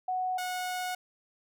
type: tone pair in turn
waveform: sine / sawtooth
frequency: 740 / 730.7 Hz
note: F#5 / F#5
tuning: 0 / -22 cents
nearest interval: unison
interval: 22 cents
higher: first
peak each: -28 dBFS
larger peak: neither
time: 0.08-0.38 / 0.38-0.95 s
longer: second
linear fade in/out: 5 ms
effects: none